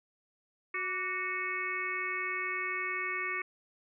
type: harmonic tone with a mistuned harmonic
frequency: 368.4 Hz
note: F#4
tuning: 7 cents flat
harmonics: 1 / 3 / 4 / 5 / 6 / 7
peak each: -43 / -39 / -46 / -38 / -35 / -43 dBFS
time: 0.74-3.42 s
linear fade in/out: 5 ms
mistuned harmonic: 3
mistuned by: +80 cents
effects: none